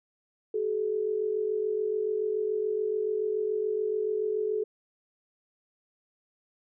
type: tone pair together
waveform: sine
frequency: 383.6 / 430.6 Hz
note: G4 / A4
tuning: -37 / -37 cents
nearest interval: major second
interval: 200 cents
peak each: -32 / -27 dBFS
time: 0.54-4.64 s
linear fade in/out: 5 ms
effects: none